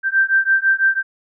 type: beating tone pair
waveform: sine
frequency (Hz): 1565 / 1571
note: G6 / G6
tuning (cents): -3 / +3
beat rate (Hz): 6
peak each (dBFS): -16 / -16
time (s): 0.03-1.03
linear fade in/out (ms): 50
effects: none

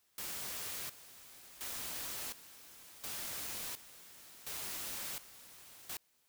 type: noise with tremolo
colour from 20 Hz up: white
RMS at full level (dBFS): -42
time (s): 0.18-5.97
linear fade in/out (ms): 2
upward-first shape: square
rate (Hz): 0.7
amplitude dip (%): 80
effects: white hiss -74 dBFS RMS until 6.28 s

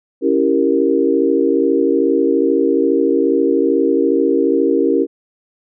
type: chord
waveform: sine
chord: C# diminished seventh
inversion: none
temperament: equal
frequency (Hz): 277.2 / 329.6 / 392 / 466.2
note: C#4 / E4 / G4 / Bb4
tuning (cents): 0 / 0 / 0 / 0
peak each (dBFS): -17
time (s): 0.21-5.07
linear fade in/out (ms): 50
effects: none

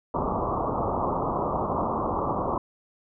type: low-pass noise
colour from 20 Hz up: white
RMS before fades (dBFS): -27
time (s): 0.14-2.58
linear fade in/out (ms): 5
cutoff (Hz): 1200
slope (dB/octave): 96
effects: none

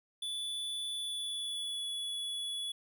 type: tone with pitch glide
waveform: square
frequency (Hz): 3466 to 3401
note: A7 to G#7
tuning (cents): -27 to +40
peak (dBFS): -36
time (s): 0.22-2.72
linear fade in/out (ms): 5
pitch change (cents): -33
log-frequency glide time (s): 0.91-1.88
effects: none

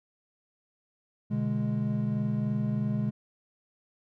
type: chord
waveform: triangle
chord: G# diminished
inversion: first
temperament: equal with one note detuned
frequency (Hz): 123.83 / 146.83 / 207.7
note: B2 / D3 / G#3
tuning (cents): +5 / 0 / 0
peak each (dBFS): -29 / -31 / -27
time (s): 1.3-3.11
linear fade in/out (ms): 20
effects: none

